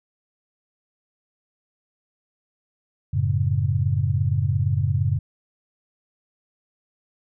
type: chord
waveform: sine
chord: F# minor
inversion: none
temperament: equal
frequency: 92.5 / 110 / 138.59 Hz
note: F#2 / A2 / C#3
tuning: 0 / 0 / 0 cents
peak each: -23 dBFS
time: 3.13-5.19 s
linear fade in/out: 10 ms
effects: none